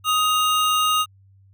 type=tone pair together; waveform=square; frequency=1251 / 2806 Hz; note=D#6 / F7; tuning=+9 / +8 cents; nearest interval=octave + major second; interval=1399 cents; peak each=-19 / -24 dBFS; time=0.04-1.06 s; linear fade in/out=50 ms; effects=added 97 Hz sine -50 dBFS peak until 1.53 s

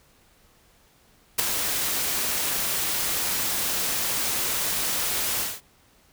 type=noise with ADSR envelope; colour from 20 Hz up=white; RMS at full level=-18 dBFS; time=1.38-5.61 s; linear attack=14 ms; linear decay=7 ms; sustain=-8 dB; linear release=210 ms; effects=pink hiss -59 dBFS RMS until 6.12 s

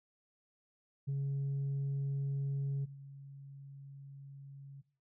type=tone with level steps; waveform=sine; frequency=138.59 Hz; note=C#3; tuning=in tune; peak=-30 / -47 dBFS; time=1.07-4.82 s; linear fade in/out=20 ms; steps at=2.84 s; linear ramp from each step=20 ms; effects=noise-tail reverb RT60 0.4 s tail -17 dB re dry + tanh soft clip ceiling -31 dBFS

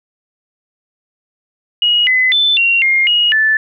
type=tone with pitch steps; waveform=sine; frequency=2894 / 2023 / 3521 / 2751 / 2126 / 2886 / 1752 Hz; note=F#7 / B6 / A7 / F7 / C7 / F#7 / A6; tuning=-39 / +41 / 0 / -27 / +27 / -44 / -8 cents; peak=-9 dBFS; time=1.82-3.57 s; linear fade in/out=2 ms; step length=250 ms; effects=none

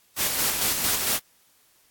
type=noise with tremolo; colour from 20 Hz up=white; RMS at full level=-23 dBFS; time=0.16-1.2 s; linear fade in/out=50 ms; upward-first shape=square; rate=4.4 Hz; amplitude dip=35%; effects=white hiss -61 dBFS RMS until 1.9 s + AAC 64 kbps

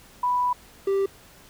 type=tone pair in turn; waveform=sine / triangle; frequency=987.8 / 392 Hz; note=B5 / G4; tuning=0 / 0 cents; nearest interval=octave + major third; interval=1600 cents; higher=first; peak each=-20 / -18 dBFS; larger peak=second; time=0.23-0.53 / 0.87-1.06 s; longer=first; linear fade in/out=5 ms; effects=pink hiss -51 dBFS RMS until 1.49 s

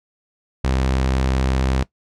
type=tone; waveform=sawtooth; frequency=65.41 Hz; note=C2; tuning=in tune; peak=-13 dBFS; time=0.64-1.83 s; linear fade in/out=5 ms; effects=noise-tail reverb RT60 0.1 s tail -19 dB re dry + low-pass 7000 Hz 12 dB/octave

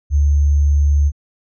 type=tone with sample-and-hold; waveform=sine; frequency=72.3 Hz; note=D2; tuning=27 cents flat; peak=-10 dBFS; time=0.1-1.12 s; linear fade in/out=50 ms; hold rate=6300 Hz; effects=resampled to 16000 Hz

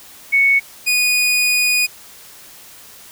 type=tone pair in turn; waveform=sine / sawtooth; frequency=2217 / 2475 Hz; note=C#7 / D#7; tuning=0 / -10 cents; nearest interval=major second; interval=190 cents; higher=second; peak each=-10 dBFS; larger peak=neither; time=0.32-0.6 / 0.86-1.87 s; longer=second; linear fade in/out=20 ms; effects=white hiss -41 dBFS RMS until 3.11 s

